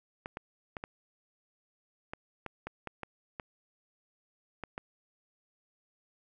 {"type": "clicks", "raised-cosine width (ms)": 0.5, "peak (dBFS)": -23, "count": 12, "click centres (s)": [0.259, 0.371, 0.768, 0.839, 2.135, 2.463, 2.67, 2.873, 3.033, 3.398, 4.637, 4.779], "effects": []}